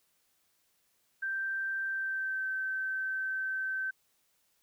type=tone with pitch glide; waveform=sine; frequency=1568 to 1543.7 Hz; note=G6 to G6; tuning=0 to -27 cents; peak=-31 dBFS; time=1.22-3.91 s; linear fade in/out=10 ms; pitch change=-27 cents; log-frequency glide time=1.88-2.47 s; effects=white hiss -73 dBFS RMS until 4.62 s